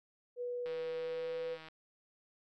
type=tone with pitch glide; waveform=sine; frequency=488.6 to 495.7 Hz; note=B4 to B4; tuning=-19 to +6 cents; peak=-36 dBFS; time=0.36-1.58 s; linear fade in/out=50 ms; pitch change=+25 cents; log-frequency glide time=0.92-1.37 s
type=click train; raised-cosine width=0.3 ms; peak=-35 dBFS; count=164; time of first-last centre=0.66-1.685 s; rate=159 Hz
effects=none